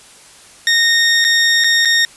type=tone with dropouts; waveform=20% pulse; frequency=1849 Hz; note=A#6; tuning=15 cents flat; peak=-5 dBFS; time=0.67-2.05 s; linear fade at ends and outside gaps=1 ms; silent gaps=1.243-1.248 / 1.639-1.643 / 1.85-1.855 s; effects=white hiss -42 dBFS RMS until 2.16 s + resampled to 24000 Hz